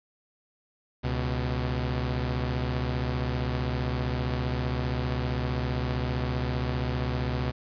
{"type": "tone pair together", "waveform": "sawtooth", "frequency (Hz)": [70, 124.73], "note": ["C#2", "B2"], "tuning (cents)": [18, 18], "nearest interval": "minor seventh", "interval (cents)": 1000, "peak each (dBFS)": [-26, -25], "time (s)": [1.03, 7.52], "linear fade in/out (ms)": 20, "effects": ["resampled to 11025 Hz", "9-bit"]}